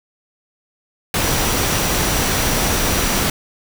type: tone in noise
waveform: sine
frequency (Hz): 5830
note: F#8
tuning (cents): -26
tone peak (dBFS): -29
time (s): 1.22-3.23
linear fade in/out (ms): 2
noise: pink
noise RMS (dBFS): -18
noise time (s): 1.14-3.3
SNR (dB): -14
effects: none